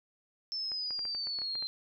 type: exponential sweep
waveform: sine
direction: down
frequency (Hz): 5330 to 4112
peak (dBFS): -33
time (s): 0.52-1.67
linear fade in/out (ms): 0
type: clicks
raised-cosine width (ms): 0.5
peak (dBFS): -33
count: 10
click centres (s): 0.718 / 0.907 / 0.992 / 1.053 / 1.149 / 1.271 / 1.388 / 1.418 / 1.554 / 1.625
effects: none